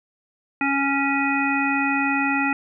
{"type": "harmonic tone", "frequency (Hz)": 277.2, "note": "C#4", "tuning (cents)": 0, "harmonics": [1, 3, 5, 7, 9], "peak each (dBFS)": [-23, -26, -27, -27, -25], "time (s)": [0.61, 2.53], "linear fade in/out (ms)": 2, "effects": []}